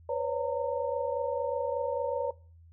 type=tone cluster; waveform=sine; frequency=495.5 / 539 / 564 / 918 Hz; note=B4 / C#5 / C#5 / A#5; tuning=+6 / -49 / +30 / -27 cents; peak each=-32 / -37 / -32 / -36 dBFS; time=0.09-2.31 s; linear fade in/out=5 ms; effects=noise-tail reverb RT60 0.4 s tail -22 dB re dry + added 83 Hz sine -52 dBFS peak until 2.72 s